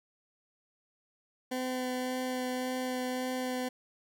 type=tone with vibrato; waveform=20% pulse; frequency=254.3 Hz; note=C4; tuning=49 cents flat; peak=-27 dBFS; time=1.51-3.69 s; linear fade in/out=10 ms; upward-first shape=sine; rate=1.8 Hz; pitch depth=10 cents each way; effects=none